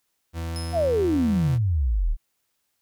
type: tone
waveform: 40% pulse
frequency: 83 Hz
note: E2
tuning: 12 cents sharp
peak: -27 dBFS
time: 0.33-1.59 s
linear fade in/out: 50 ms
type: tone with exponential decay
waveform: 30% pulse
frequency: 5150 Hz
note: E8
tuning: 41 cents flat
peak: -29 dBFS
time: 0.56-1.12 s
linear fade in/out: 0 ms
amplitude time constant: 120 ms
type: exponential sweep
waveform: sine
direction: down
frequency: 740 to 32.99 Hz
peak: -19 dBFS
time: 0.72-2.17 s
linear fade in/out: 50 ms
effects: white hiss -74 dBFS RMS until 2.81 s